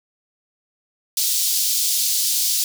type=high-pass noise; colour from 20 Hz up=pink; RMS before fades=-20 dBFS; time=1.17-2.64 s; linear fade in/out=2 ms; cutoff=4100 Hz; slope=24 dB/octave; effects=none